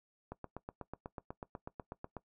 click train, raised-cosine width 1 ms, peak -28 dBFS, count 16, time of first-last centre 0.32-2.167 s, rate 8.12 Hz, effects noise-tail reverb RT60 0.1 s tail -19 dB re dry

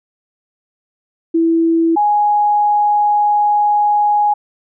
sine tone pair in turn, 330 / 831.5 Hz, E4 / G#5, +2 / +2 cents, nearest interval octave + major third, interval 1600 cents, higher second, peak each -10 dBFS, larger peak neither, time 1.34-1.96 / 1.96-4.34 s, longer second, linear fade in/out 10 ms, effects none

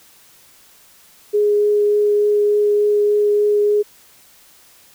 sine tone with vibrato, 415.3 Hz, G#4, in tune, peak -12 dBFS, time 1.33-3.83 s, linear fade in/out 20 ms, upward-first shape triangle, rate 3.4 Hz, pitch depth 8 cents each way, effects white hiss -49 dBFS RMS until 4.94 s

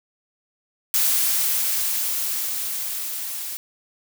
blue noise with level ramp, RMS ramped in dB -19 to -31 dBFS, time 0.94-3.57 s, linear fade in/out 0 ms, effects none

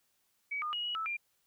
sine tone with pitch steps, 2272 / 1219 / 2894 / 2915 / 1311 / 2390 Hz, C#7 / D#6 / F#7 / F#7 / E6 / D7, +42 / -36 / -39 / -26 / -10 / +30 cents, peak -33 dBFS, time 0.51-1.17 s, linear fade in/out 10 ms, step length 110 ms, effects white hiss -75 dBFS RMS until 1.46 s

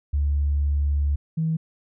sine tone pair in turn, 72 / 160.61 Hz, D2 / E3, -34 / -45 cents, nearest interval octave + major second, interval 1389 cents, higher second, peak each -18 / -20 dBFS, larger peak first, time 0.13-1.16 / 1.37-1.57 s, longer first, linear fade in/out 10 ms, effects tanh soft clip ceiling -14 dBFS

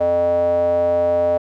square tone with band-pass filter, 87 Hz, F2, 6 cents flat, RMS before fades -17 dBFS, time 0-1.38 s, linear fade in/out 10 ms, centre 610 Hz, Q 8.8, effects none

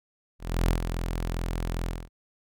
sawtooth tone with ADSR envelope, 42.45 Hz, F1, 48 cents flat, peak -16 dBFS, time 0.39-2.09 s, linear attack 300 ms, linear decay 100 ms, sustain -8 dB, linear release 220 ms, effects none

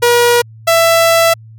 sawtooth tone pair in turn, 479.3 / 664.7 Hz, A#4 / E5, +48 / +14 cents, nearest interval tritone, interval 566 cents, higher second, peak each -3 dBFS, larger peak neither, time 0.02-0.42 / 0.67-1.34 s, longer second, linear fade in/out 10 ms, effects added 111 Hz sine -33 dBFS peak until 1.58 s + MP3 96 kbps

